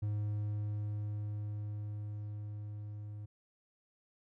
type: tone with level ramp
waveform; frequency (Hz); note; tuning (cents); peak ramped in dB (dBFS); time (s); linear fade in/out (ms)
triangle; 104.6; G#2; +13; -30 to -40; 0.02-3.26; 10
effects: none